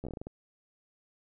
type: slowing click train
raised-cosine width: 2 ms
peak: -26 dBFS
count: 9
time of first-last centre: 0.04-0.269 s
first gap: 12 ms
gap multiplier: 1.24
effects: none